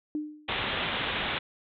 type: tone with exponential decay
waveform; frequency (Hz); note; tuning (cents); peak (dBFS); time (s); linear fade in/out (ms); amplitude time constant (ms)
sine; 302.1; D4; +49; -26; 0.15-0.58; 1; 92
type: low-pass noise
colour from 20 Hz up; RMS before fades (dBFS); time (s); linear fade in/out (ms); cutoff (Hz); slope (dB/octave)
white; -31; 0.48-1.39; 10; 3700; 96
effects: none